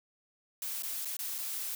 blue noise with dropouts, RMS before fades -37 dBFS, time 0.62-1.75 s, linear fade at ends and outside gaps 1 ms, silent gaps 0.823-0.833 / 1.048-1.055 / 1.168-1.191 / 1.382-1.385 s, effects none

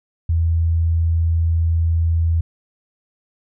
sine tone, 82.7 Hz, E2, 6 cents sharp, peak -14 dBFS, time 0.29-2.41 s, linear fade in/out 5 ms, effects none

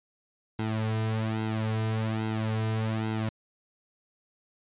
sawtooth tone with flanger, 110.1 Hz, A2, 2 cents sharp, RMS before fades -29 dBFS, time 0.59-3.29 s, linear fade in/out 0 ms, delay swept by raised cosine 1.7 to 3.6 ms, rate 1.2 Hz, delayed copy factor -0.9, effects resampled to 8000 Hz

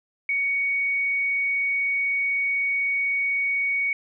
sine tone, 2236 Hz, C#7, 14 cents sharp, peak -21 dBFS, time 0.29-3.93 s, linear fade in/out 2 ms, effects none

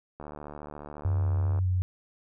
click train, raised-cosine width 1 ms, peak -27 dBFS, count 104, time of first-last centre 0.2-1.588 s, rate 74.2 Hz
sine tone with vibrato, 92.5 Hz, F#2, in tune, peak -23 dBFS, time 1.05-1.82 s, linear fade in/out 0 ms, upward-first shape square, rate 2.5 Hz, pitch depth 14 cents each way
effects none

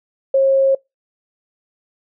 sine tone, 540 Hz, C#5, 45 cents flat, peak -10 dBFS, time 0.34-0.75 s, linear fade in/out 5 ms, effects noise-tail reverb RT60 0.2 s tail -26 dB re dry

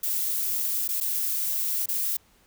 violet noise with dropouts, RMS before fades -27 dBFS, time 0.03-2.17 s, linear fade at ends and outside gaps 5 ms, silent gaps 0.878-0.888 / 1.003-1.009 / 1.859-1.886 s, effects pink hiss -61 dBFS RMS until 2.46 s

